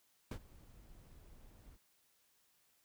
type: noise with ADSR envelope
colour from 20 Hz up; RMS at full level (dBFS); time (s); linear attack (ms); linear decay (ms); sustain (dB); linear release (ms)
brown; -36; 0.31-1.78; 4; 70; -23; 36
effects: white hiss -74 dBFS RMS until 2.84 s